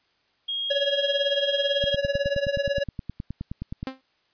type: tone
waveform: sine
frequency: 3262 Hz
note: G#7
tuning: 32 cents flat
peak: -26 dBFS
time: 0.48-1.96 s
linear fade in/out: 10 ms
type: tone with tremolo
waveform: square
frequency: 563 Hz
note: C#5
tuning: 27 cents sharp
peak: -20 dBFS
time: 0.7-2.84 s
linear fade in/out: 10 ms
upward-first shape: triangle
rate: 18 Hz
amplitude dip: 90%
type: click train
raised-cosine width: 5 ms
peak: -19 dBFS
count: 20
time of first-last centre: 1.84-3.83 s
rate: 9.55 Hz
type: tone with exponential decay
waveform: sawtooth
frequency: 263.2 Hz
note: C4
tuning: 10 cents sharp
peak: -22 dBFS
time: 3.87-4.01 s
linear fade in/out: 0 ms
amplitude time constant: 29 ms
effects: white hiss -67 dBFS RMS until 4.33 s + resampled to 11025 Hz